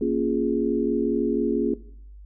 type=chord; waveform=sine; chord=Bb minor seventh; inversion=none; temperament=equal; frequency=233.1 / 277.2 / 349.2 / 415.3 Hz; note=Bb3 / Db4 / F4 / Ab4; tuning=0 / 0 / 0 / 0 cents; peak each=-26 dBFS; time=0.01-1.74 s; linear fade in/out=5 ms; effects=noise-tail reverb RT60 0.6 s tail -17 dB re dry + added 50 Hz sine -41 dBFS peak until 2.25 s